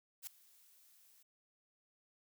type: noise with ADSR envelope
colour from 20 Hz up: blue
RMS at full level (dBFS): -43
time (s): 0.22-1.23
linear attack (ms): 50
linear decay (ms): 4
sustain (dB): -23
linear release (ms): 8
effects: none